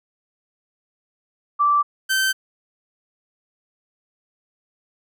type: tone pair in turn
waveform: sine / sawtooth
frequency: 1167 / 1547 Hz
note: D6 / G6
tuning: -11 / -23 cents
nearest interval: perfect fourth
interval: 488 cents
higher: second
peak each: -14 dBFS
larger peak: neither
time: 1.59-1.83 / 2.09-2.33 s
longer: neither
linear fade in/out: 20 ms
effects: none